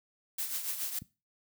blue noise with tremolo, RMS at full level -33 dBFS, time 0.38-0.99 s, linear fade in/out 5 ms, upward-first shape triangle, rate 7.1 Hz, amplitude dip 65%
click, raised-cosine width 5 ms, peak -30 dBFS, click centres 1.02 s
effects noise-tail reverb RT60 0.3 s tail -21 dB re dry + high-pass 100 Hz 12 dB/octave

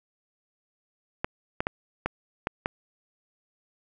clicks, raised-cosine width 0.5 ms, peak -11 dBFS, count 6, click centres 1.245 / 1.605 / 1.669 / 2.06 / 2.471 / 2.659 s, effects none

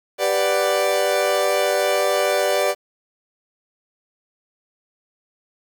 40% pulse chord, G major seventh, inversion none, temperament equal, 392 / 493.9 / 587.3 / 740 Hz, G4 / B4 / D5 / F#5, 0 / 0 / 0 / 0 cents, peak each -24 / -23 / -19 / -25 dBFS, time 0.18-2.75 s, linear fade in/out 50 ms, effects 8-bit

